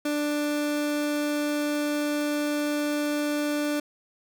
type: tone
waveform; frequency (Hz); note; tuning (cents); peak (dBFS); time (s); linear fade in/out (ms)
30% pulse; 294.9; D4; +7; -22; 0.05-3.8; 5
effects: none